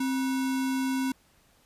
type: tone with sample-and-hold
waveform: sine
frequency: 263.5 Hz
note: C4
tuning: 12 cents sharp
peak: -25 dBFS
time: 0-1.12 s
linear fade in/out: 5 ms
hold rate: 1225 Hz
effects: pink hiss -63 dBFS RMS until 1.65 s + resampled to 32000 Hz